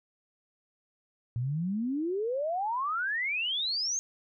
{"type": "exponential sweep", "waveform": "sine", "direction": "up", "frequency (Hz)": [114, 6570], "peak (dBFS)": -28, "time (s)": [1.36, 3.99], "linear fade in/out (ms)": 0, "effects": []}